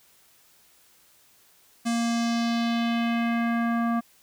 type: tone with low-pass filter sweep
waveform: square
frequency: 233.1 Hz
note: A#3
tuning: in tune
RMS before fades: -25 dBFS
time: 1.85-4.01 s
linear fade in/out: 20 ms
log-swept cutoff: 8400 to 1200 Hz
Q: 1.9
effects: white hiss -59 dBFS RMS until 4.22 s